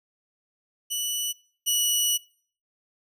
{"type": "tone pair in turn", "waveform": "15% pulse", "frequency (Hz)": [2960, 2938], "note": ["F#7", "F#7"], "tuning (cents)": [0, -13], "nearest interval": "unison", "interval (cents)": 13, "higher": "first", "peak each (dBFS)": [-19, -14], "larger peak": "second", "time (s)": [[0.9, 1.33], [1.66, 2.18]], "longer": "second", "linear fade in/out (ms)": 20, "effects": ["noise-tail reverb RT60 0.5 s tail -23 dB re dry"]}